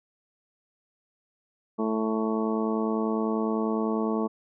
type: harmonic tone with a mistuned harmonic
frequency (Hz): 110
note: A2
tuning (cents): 0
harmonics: 2 / 3 / 4 / 5 / 6 / 7 / 8 / 9 / 10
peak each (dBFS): -27 / -32 / -30 / -42 / -36 / -45 / -37 / -45 / -36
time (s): 1.78-4.28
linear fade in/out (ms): 20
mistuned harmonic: 10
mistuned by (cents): +21
effects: none